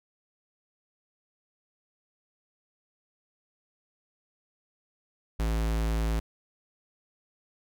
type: tone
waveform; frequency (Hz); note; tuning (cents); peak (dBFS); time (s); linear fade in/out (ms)
square; 55; A1; 0; -26; 5.39-6.2; 10
effects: none